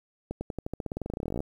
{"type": "accelerating click train", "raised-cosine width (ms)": 2, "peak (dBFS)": -19, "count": 26, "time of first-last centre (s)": [0.31, 1.405], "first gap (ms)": 100, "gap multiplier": 0.92, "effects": ["9-bit"]}